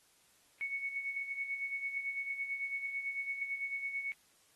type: tone with tremolo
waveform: sine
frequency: 2217 Hz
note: C#7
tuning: in tune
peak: -33 dBFS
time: 0.61-4.12 s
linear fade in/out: 0 ms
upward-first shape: sine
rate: 9 Hz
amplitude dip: 60%
effects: white hiss -68 dBFS RMS until 4.55 s + AAC 32 kbps